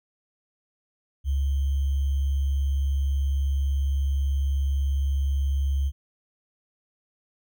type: tone with sample-and-hold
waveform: sine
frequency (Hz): 69.1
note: C#2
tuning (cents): -5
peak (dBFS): -21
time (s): 1.24-5.92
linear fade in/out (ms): 50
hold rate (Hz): 3150
effects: none